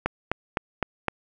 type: click train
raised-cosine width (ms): 0.5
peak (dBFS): -8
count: 5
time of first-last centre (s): 0.06-1.083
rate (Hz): 3.91
effects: none